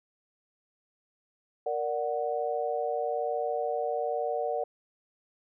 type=chord; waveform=sine; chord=Bb augmented; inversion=none; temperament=equal; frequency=466.2 / 587.3 / 740 Hz; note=Bb4 / D5 / F#5; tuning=0 / 0 / 0 cents; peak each=-32 dBFS; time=1.66-4.64 s; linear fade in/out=5 ms; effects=none